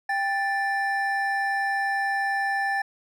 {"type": "tone pair together", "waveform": "triangle", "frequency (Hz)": [791.3, 1760], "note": ["G5", "A6"], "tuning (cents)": [16, 0], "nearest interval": "octave + major second", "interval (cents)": 1384, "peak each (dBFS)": -24, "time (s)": [0.09, 2.82], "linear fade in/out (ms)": 5, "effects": []}